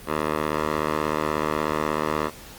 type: tone with band-pass filter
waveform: 10% pulse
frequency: 76.5 Hz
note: D#2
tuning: 29 cents flat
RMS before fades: -25 dBFS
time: 0.06-2.31 s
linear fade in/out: 50 ms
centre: 980 Hz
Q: 1
effects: pink hiss -43 dBFS RMS until 2.58 s + Opus 24 kbps